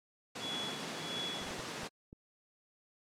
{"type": "high-pass noise", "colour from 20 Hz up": "pink", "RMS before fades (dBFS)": -42, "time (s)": [0.35, 1.88], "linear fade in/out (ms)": 10, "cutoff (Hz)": 150, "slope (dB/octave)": 24}
{"type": "tone with tremolo", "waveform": "sine", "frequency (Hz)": 3382, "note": "G#7", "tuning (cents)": 31, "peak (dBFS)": -37, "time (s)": [0.39, 1.58], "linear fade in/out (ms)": 50, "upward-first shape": "sine", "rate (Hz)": 1.5, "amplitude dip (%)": 95}
{"type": "clicks", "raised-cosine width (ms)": 3, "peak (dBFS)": -37, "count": 6, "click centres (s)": [1.416, 1.465, 1.507, 1.593, 1.833, 2.129]}
{"effects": ["low-pass 7000 Hz 12 dB/octave", "AAC 64 kbps"]}